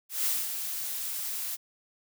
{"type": "noise with ADSR envelope", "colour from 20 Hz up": "blue", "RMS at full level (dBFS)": -27, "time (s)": [0.09, 1.57], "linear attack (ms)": 160, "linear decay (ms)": 230, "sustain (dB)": -7, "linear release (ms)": 27, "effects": []}